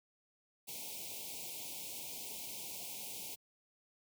white band-stop noise, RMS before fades -45 dBFS, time 0.67-3.36 s, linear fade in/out 20 ms, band 960 to 2200 Hz, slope 96 dB/octave, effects high-pass 100 Hz 12 dB/octave

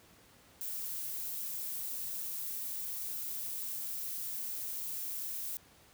violet noise, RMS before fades -39 dBFS, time 0.61-5.57 s, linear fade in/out 0 ms, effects pink hiss -61 dBFS RMS until 5.93 s + high-pass 60 Hz 12 dB/octave

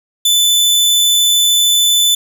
sawtooth tone, 3507 Hz, A7, 6 cents flat, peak -6 dBFS, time 0.25-2.15 s, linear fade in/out 5 ms, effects none

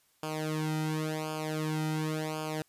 sawtooth tone with flanger, 155.56 Hz, D#3, in tune, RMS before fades -33 dBFS, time 0.23-2.62 s, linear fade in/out 2 ms, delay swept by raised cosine 0.51 to 1.81 ms, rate 0.92 Hz, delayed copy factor -1, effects white hiss -69 dBFS RMS until 2.68 s + resampled to 32000 Hz

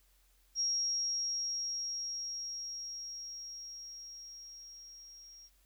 sine tone with level ramp, 5600 Hz, F8, 4 cents sharp, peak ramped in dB -29 to -52 dBFS, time 0.55-5.5 s, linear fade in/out 50 ms, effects added 45 Hz sine -67 dBFS peak until 5.65 s + white hiss -71 dBFS RMS until 5.65 s

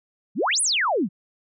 sine exponential two-way sweep, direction up then down, 157.3 to 10740 to 157.3 Hz, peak -19 dBFS, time 0.35-1.09 s, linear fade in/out 50 ms, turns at 0.61 s, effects none

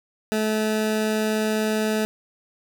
20% pulse tone, 216.3 Hz, A3, 29 cents flat, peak -16 dBFS, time 0.32-2.05 s, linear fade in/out 0 ms, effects none

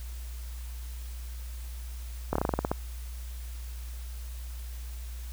slowing click train, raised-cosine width 1 ms, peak -12 dBFS, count 10, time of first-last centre 2.33-2.715 s, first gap 25 ms, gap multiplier 1.13, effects added 60 Hz sine -36 dBFS peak until 5.32 s + white hiss -51 dBFS RMS until 5.32 s

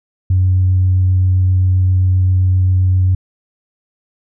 sine tone with vibrato, 92.5 Hz, F#2, in tune, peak -8 dBFS, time 0.3-3.15 s, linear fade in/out 5 ms, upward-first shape triangle, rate 7.6 Hz, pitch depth 9 cents each way, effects tanh soft clip ceiling -5 dBFS

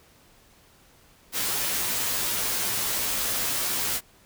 white noise with comb filter, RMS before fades -27 dBFS, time 1.32-4.01 s, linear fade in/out 50 ms, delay 13 ms, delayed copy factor -0.95, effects pink hiss -57 dBFS RMS until 4.25 s

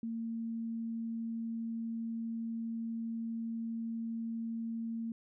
sine tone, 228.1 Hz, A#3, 37 cents flat, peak -35 dBFS, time 0.03-5.12 s, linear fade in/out 2 ms, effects none

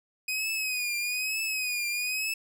sawtooth tone with vibrato, 2500 Hz, D#7, 8 cents sharp, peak -25 dBFS, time 0.28-2.34 s, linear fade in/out 5 ms, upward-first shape triangle, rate 1.1 Hz, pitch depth 86 cents each way, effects none

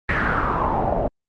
pink noise with low-pass filter sweep, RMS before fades -21 dBFS, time 0.09-1.08 s, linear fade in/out 2 ms, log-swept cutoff 1900 to 600 Hz, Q 4.4, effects Opus 32 kbps

